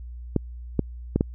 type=clicks; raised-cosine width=3 ms; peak=-7 dBFS; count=4; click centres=0.363 / 0.793 / 1.16 / 1.209 s; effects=added 60 Hz sine -35 dBFS peak until 1.34 s